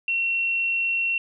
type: tone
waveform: sine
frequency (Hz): 2724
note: F7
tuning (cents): -44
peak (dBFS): -21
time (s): 0.08-1.18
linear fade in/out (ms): 2
effects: none